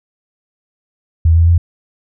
sine tone with pitch steps, 81.7 / 83.46 / 85.27 Hz, E2 / E2 / F2, -15 / +22 / -41 cents, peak -6 dBFS, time 1.25-1.58 s, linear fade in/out 5 ms, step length 110 ms, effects none

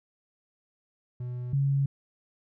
triangle / sine tone pair in turn, 123.47 / 138.59 Hz, B2 / C#3, 0 / 0 cents, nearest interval major second, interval 200 cents, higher second, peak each -30 / -22 dBFS, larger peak second, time 1.2-1.53 / 1.53-1.86 s, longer neither, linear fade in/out 5 ms, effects none

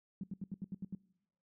sine tone bursts, 190.4 Hz, F#3, 50 cents sharp, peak -37 dBFS, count 8, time 0.21-0.95 s, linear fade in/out 2 ms, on 26 ms, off 76 ms, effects noise-tail reverb RT60 0.8 s tail -23 dB re dry

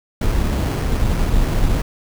brown noise with sample-and-hold, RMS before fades -17 dBFS, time 0.21-1.82 s, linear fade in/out 5 ms, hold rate 3675 Hz, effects none

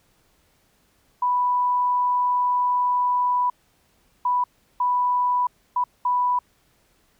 sine tone bursts at uneven times, 987.8 Hz, B5, in tune, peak -18 dBFS, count 5, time 1.22-3.5 / 4.25-4.44 / 4.8-5.47 / 5.76-5.84 / 6.05-6.39 s, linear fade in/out 5 ms, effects pink hiss -63 dBFS RMS until 7.19 s

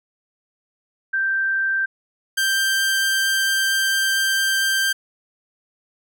sine / sawtooth tone pair in turn, 1568 / 1573.9 Hz, G6 / G6, 0 / +7 cents, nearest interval unison, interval 7 cents, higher second, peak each -18 / -14 dBFS, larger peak second, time 1.13-1.86 / 2.37-4.93 s, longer second, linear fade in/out 10 ms, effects none

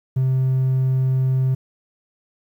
triangle tone, 130.81 Hz, C3, in tune, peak -13 dBFS, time 0.16-1.55 s, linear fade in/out 10 ms, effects tanh soft clip ceiling -10 dBFS + 9-bit

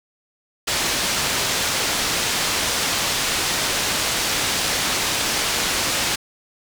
white low-pass noise, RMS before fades -22 dBFS, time 0.67-6.16 s, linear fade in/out 10 ms, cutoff 6300 Hz, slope 12 dB/octave, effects none

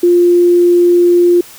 sine tone, 350.3 Hz, F4, 5 cents sharp, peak -5 dBFS, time 0.03-1.41 s, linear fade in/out 5 ms, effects white hiss -36 dBFS RMS until 1.58 s

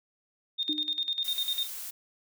sine tone with tremolo, 3665 Hz, A#7, 30 cents flat, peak -26 dBFS, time 0.58-1.68 s, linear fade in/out 20 ms, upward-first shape square, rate 10 Hz, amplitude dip 75%
sine tone with exponential decay, 303 Hz, D#4, 46 cents flat, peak -29 dBFS, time 0.69-1.08 s, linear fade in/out 5 ms, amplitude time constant 84 ms
blue noise, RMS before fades -39 dBFS, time 1.24-1.91 s, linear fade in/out 10 ms
effects none

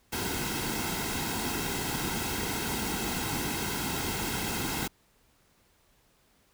pink noise with comb filter, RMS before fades -32 dBFS, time 0.12-4.88 s, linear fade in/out 10 ms, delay 1.7 ms, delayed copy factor -0.65, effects pink hiss -66 dBFS RMS until 6.53 s

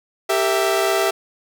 sawtooth chord, E diminished, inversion first, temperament equal with one note detuned, 392 / 455.8 / 659.3 Hz, G4 / Bb4 / E5, 0 / -39 / 0 cents, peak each -16 / -22 / -16 dBFS, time 0.29-1.11 s, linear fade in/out 10 ms, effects none

